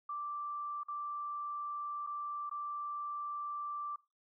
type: tone with dropouts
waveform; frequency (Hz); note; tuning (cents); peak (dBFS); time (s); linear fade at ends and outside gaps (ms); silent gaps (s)
sine; 1173; D6; -2; -37; 0.09-3.96; 5; 0.834-0.883 / 2.066-2.071 / 2.496-2.512
effects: noise-tail reverb RT60 0.3 s tail -22 dB re dry